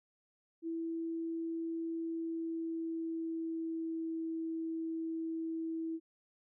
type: tone with pitch glide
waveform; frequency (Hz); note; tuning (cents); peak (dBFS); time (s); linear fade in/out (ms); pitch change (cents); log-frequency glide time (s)
sine; 329.6 to 325.6; E4 to E4; 0 to -21; -35; 0.62-6; 50; -21; 1.94-4.22
effects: none